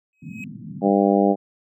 triangle tone with exponential growth, 2541 Hz, D#7, 36 cents sharp, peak -29 dBFS, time 0.13-0.44 s, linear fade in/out 1 ms, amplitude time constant 66 ms
white band-pass noise, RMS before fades -36 dBFS, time 0.22-0.91 s, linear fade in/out 5 ms, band 120 to 240 Hz, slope 48 dB/octave
harmonic tone, 99.6 Hz, G2, 28 cents sharp, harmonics 2 / 3 / 4 / 5 / 6 / 7 / 8, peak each -19 / -21 / -22 / -23 / -24 / -24 / -25 dBFS, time 0.81-1.36 s, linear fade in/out 50 ms
effects none

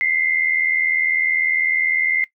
sine tone pair together, 2029 / 2109 Hz, B6 / C7, +46 / +13 cents, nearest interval minor second, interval 67 cents, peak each -20 / -19 dBFS, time 0.01-2.24 s, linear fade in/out 0 ms, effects noise-tail reverb RT60 0.1 s tail -17 dB re dry

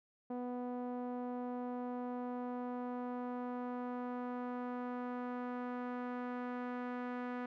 sawtooth tone with low-pass filter sweep, 246.9 Hz, B3, in tune, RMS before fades -41 dBFS, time 0.3-7.46 s, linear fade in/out 5 ms, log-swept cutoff 750 to 1600 Hz, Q 1.4, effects none

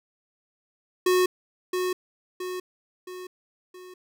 square tone with echo, 365.7 Hz, F#4, 20 cents flat, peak -19 dBFS, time 1.06-1.26 s, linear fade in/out 5 ms, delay 670 ms, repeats 4, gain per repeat -6 dB, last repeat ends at 3.94 s, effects none

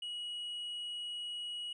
triangle tone, 2910 Hz, F#7, 29 cents flat, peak -37 dBFS, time 0.02-1.73 s, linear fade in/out 5 ms, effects resampled to 22050 Hz

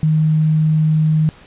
sine tone, 155.9 Hz, D#3, 4 cents sharp, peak -11 dBFS, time 0.03-1.29 s, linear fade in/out 0 ms, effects pink hiss -44 dBFS RMS until 1.46 s + resampled to 8000 Hz

